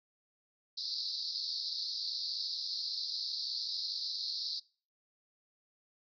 pink band-pass noise, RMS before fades -38 dBFS, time 0.77-4.6 s, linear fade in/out 10 ms, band 4000 to 5100 Hz, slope 96 dB/octave, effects noise-tail reverb RT60 0.4 s tail -23 dB re dry

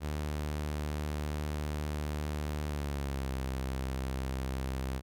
sawtooth tone with pitch glide, 74.8 to 65.87 Hz, D2 to C2, +32 to +12 cents, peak -29 dBFS, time 0-5.02 s, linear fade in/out 50 ms, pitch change -220 cents, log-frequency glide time 2.65-3.32 s, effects none

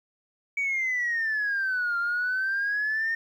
sine exponential two-way sweep, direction down then up, 2278 to 1386 to 1836 Hz, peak -23 dBFS, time 0.57-3.15 s, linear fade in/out 5 ms, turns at 1.98 s, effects tanh soft clip ceiling -21 dBFS + 10-bit

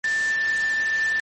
sine tone in noise, 1775 Hz, A6, 15 cents sharp, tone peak -20 dBFS, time 0.04-1.2 s, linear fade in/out 2 ms, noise white, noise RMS -33 dBFS, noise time 0.04-1.2 s, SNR +10 dB, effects MP3 32 kbps

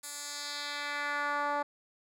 10% pulse tone with band-pass filter sweep, 290.1 Hz, D4, 21 cents flat, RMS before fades -35 dBFS, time 0.03-1.63 s, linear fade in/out 10 ms, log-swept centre 9700 to 800 Hz, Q 1.4, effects none

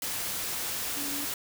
sine tone in noise, 285.5 Hz, D4, 49 cents flat, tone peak -38 dBFS, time 0.97-1.25 s, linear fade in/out 2 ms, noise white, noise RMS -33 dBFS, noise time 0.02-1.34 s, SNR -8 dB, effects none

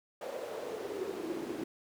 brown noise with high-pass filter sweep, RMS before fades -39 dBFS, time 0.21-1.64 s, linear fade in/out 5 ms, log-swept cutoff 550 to 300 Hz, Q 5.1, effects none

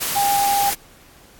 sine tone in noise, 803 Hz, G5, 41 cents sharp, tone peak -16 dBFS, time 0.15-0.71 s, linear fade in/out 20 ms, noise white, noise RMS -23 dBFS, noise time 0-0.75 s, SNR +4 dB, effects pink hiss -49 dBFS RMS until 1.39 s + AAC 64 kbps

